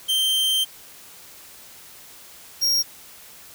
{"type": "tone pair in turn", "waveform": "45% pulse", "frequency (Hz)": [3136, 5588], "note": ["G7", "F8"], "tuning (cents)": [0, 0], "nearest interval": "minor seventh", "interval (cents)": 1000, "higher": "second", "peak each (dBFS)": -18, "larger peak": "neither", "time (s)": [[0.08, 0.65], [2.61, 2.83]], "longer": "first", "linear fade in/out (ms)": 20, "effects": ["white hiss -45 dBFS RMS until 3.54 s"]}